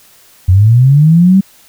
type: linear sweep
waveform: sine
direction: up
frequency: 87.31 to 196.9 Hz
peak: -3 dBFS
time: 0.48-1.41 s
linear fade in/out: 10 ms
effects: white hiss -44 dBFS RMS until 1.68 s